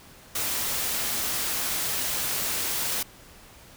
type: noise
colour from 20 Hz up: white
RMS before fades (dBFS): -28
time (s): 0.35-3.03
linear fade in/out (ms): 5
effects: pink hiss -50 dBFS RMS until 3.76 s